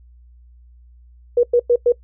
sine tone bursts, 481.8 Hz, B4, 43 cents flat, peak -10 dBFS, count 4, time 1.37-1.922 s, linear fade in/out 5 ms, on 63 ms, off 100 ms, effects noise-tail reverb RT60 0.1 s tail -21 dB re dry + added 60 Hz sine -44 dBFS peak until 2.03 s

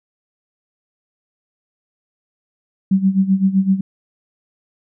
sine tone with tremolo, 192.1 Hz, G3, 35 cents flat, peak -9 dBFS, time 2.91-3.81 s, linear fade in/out 5 ms, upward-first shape sine, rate 7.8 Hz, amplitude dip 80%, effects none

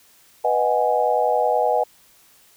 sine chord, G# minor seventh, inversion first, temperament equal, 493.9 / 622.3 / 740 / 830.6 Hz, B4 / D#5 / F#5 / G#5, 0 / 0 / 0 / 0 cents, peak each -22 dBFS, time 0.44-1.84 s, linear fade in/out 10 ms, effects white hiss -54 dBFS RMS until 2.56 s

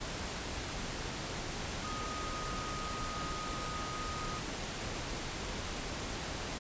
sine tone in noise, 1244.5 Hz, D#6, in tune, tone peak -41 dBFS, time 1.83-4.4 s, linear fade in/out 20 ms, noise pink, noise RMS -39 dBFS, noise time 0-6.59 s, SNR -5 dB, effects resampled to 16000 Hz

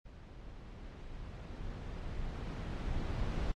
brown noise with level ramp, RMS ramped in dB -51 to -34 dBFS, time 0.05-3.52 s, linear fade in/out 10 ms, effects low-pass 5000 Hz 12 dB/octave + AAC 48 kbps

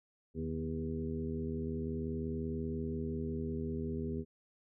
harmonic tone with a mistuned harmonic, 80.4 Hz, E2, 43 cents flat, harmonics 1 / 2 / 3 / 4 / 5 / 6, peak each -41 / -41 / -39 / -49 / -41 / -52 dBFS, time 0.34-4.25 s, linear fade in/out 50 ms, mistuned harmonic 2, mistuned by -57 cents, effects none

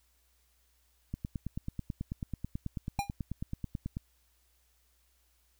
click train, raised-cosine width 5 ms, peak -23 dBFS, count 27, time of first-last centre 1.14-3.969 s, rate 9.19 Hz
square tone with exponential decay, 806 Hz, G5, 48 cents sharp, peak -27 dBFS, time 2.99-3.11 s, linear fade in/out 2 ms, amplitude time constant 25 ms
effects added 60 Hz sine -70 dBFS peak until 5.59 s + white hiss -72 dBFS RMS until 5.59 s

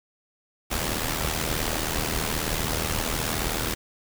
pink noise with amplitude modulation, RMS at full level -24 dBFS, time 0.7-3.75 s, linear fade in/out 20 ms, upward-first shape sine, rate 78.8 Hz, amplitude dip 70%, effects none

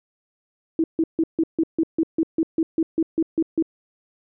sine tone bursts, 324.3 Hz, E4, 28 cents flat, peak -16 dBFS, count 15, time 0.79-3.625 s, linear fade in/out 2 ms, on 49 ms, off 150 ms, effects none

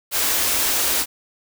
white band-stop noise, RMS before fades -20 dBFS, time 0.11-1.06 s, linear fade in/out 50 ms, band 110 to 220 Hz, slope 48 dB/octave, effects none

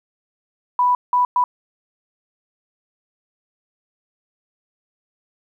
sine tone bursts at uneven times, 987.8 Hz, B5, in tune, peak -13 dBFS, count 3, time 0.79-0.95 / 1.13-1.25 / 1.36-1.44 s, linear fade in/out 2 ms, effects 9-bit

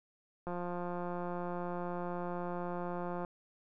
click train, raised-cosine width 1 ms, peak -26 dBFS, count 490, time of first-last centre 0.47-3.248 s, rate 176 Hz, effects none

